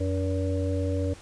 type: harmonic tone with a mistuned harmonic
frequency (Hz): 95.3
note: G2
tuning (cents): -48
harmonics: 1 / 3 / 5 / 6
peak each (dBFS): -26 / -31 / -33 / -34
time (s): 0-1.14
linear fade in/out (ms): 10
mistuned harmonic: 1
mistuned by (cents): -130
effects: pink hiss -49 dBFS RMS until 1.21 s + resampled to 22050 Hz